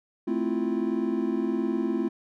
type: chord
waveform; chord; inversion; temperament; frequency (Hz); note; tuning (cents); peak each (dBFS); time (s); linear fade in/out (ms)
triangle; F major seventh; first; equal; 220 / 261.6 / 329.6 / 349.2; A3 / C4 / E4 / F4; 0 / 0 / 0 / 0; -28; 0.27-2.09; 10
effects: none